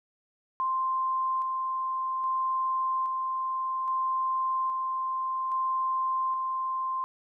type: tone with tremolo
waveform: sine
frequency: 1046.5 Hz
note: C6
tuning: in tune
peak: -25 dBFS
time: 0.6-7.04 s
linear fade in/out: 0 ms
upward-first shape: square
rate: 0.61 Hz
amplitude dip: 25%
effects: none